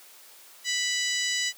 harmonic tone, 987.8 Hz, B5, in tune, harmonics 2 / 3 / 4 / 5 / 6 / 7 / 8, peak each -30 / -32 / -33 / -34 / -35 / -35 / -36 dBFS, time 0.64-1.53 s, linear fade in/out 50 ms, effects white hiss -51 dBFS RMS until 1.57 s + high-pass 400 Hz 12 dB/octave

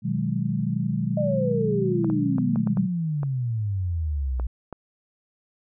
sine chord, G# minor seventh, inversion first, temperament equal, 123.47 / 155.56 / 185 / 207.7 Hz, B2 / D#3 / F#3 / G#3, 0 / 0 / 0 / 0 cents, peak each -28 dBFS, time 0.02-2.89 s, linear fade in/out 50 ms
sine exponential sweep, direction down, 619 to 58.27 Hz, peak -23 dBFS, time 1.17-4.47 s, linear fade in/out 5 ms
clicks, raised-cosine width 1 ms, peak -21 dBFS, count 9, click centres 2.045 / 2.1 / 2.383 / 2.559 / 2.673 / 2.772 / 3.232 / 4.398 / 4.727 s
effects none

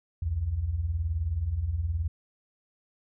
sine beating tone pair, 65.41 / 84.41 Hz, C2 / E2, 0 / +42 cents, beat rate 19 Hz, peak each -33 / -27 dBFS, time 0.22-2.08 s, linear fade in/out 5 ms, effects none

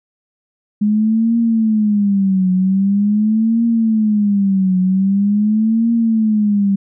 sine tone with vibrato, 206.8 Hz, G#3, 7 cents flat, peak -11 dBFS, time 0.81-6.76 s, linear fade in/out 10 ms, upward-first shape triangle, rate 0.44 Hz, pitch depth 210 cents each way, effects none

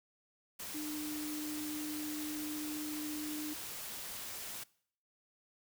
sine tone in noise, 302.4 Hz, D#4, 49 cents flat, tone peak -39 dBFS, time 0.74-3.54 s, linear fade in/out 10 ms, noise white, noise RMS -44 dBFS, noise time 0.59-4.64 s, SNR +2 dB, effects noise-tail reverb RT60 0.6 s tail -22 dB re dry

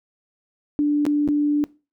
sine tone with dropouts, 293.7 Hz, D4, in tune, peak -16 dBFS, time 0.79-1.64 s, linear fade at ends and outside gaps 0 ms, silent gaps 1.053-1.065 / 1.277-1.287 s, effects noise-tail reverb RT60 0.3 s tail -21 dB re dry

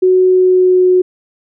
sine tone with pitch glide, 370 to 366 Hz, F#4 to F#4, 0 to -19 cents, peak -6 dBFS, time 0.02-1.02 s, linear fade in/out 10 ms, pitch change -19 cents, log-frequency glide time 0.26-0.87 s, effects none

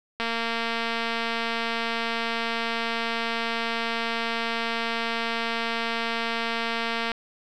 click train, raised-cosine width 0.3 ms, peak -12 dBFS, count 1592, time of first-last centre 0.2-7.117 s, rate 230 Hz, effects none

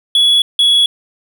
triangle tone pair in turn, 3381 / 3368 Hz, G#7 / G#7, +30 / +24 cents, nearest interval unison, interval 6 cents, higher first, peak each -6 dBFS, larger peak neither, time 0.15-0.42 / 0.59-0.86 s, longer neither, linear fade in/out 2 ms, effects none

